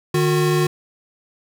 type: tone pair together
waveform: square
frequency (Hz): 152.2 / 362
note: D#3 / F#4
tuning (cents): -38 / -38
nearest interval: octave + minor third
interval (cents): 1500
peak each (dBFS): -19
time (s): 0.14-0.67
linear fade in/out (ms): 5
effects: none